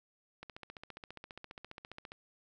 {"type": "click train", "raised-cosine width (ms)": 0.3, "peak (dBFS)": -30, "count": 26, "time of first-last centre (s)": [0.43, 2.119], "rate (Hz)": 14.8, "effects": []}